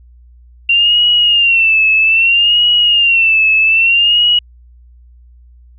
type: tone with vibrato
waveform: sine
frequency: 2750 Hz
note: F7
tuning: 27 cents flat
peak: -7 dBFS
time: 0.69-4.39 s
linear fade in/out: 5 ms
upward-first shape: sine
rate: 0.62 Hz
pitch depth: 97 cents each way
effects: added 60 Hz sine -39 dBFS peak until 5.78 s